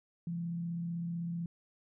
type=tone with frequency modulation; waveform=sine; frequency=170 Hz; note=F3; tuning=46 cents flat; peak=-34 dBFS; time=0.27-1.46 s; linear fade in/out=2 ms; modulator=35.8 Hz; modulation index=0.24; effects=none